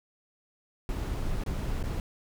brown noise with dropouts, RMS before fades -31 dBFS, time 0.89-2 s, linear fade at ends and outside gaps 1 ms, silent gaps 1.437-1.462 / 1.828-1.838 s, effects none

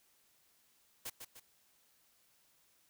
white noise with echo, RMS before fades -42 dBFS, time 1.05-1.1 s, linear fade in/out 10 ms, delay 150 ms, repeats 2, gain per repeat -6 dB, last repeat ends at 1.4 s, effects white hiss -71 dBFS RMS until 2.89 s

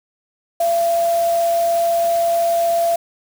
sine tone in noise, 679 Hz, F5, 49 cents flat, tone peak -14 dBFS, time 0.6-2.96 s, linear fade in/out 5 ms, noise white, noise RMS -32 dBFS, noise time 0.6-2.96 s, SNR +15 dB, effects none

